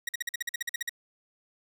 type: tone bursts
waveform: sawtooth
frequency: 1901 Hz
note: A#6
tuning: 33 cents sharp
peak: -25 dBFS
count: 13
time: 0.07-0.894 s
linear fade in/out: 5 ms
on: 20 ms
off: 47 ms
effects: none